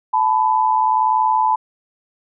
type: tone pair together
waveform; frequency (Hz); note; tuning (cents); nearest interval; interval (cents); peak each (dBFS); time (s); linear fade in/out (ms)
sine; 873.7 / 995; A5 / B5; -12 / +13; major second; 225; -16; 0.13-1.56; 10
effects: none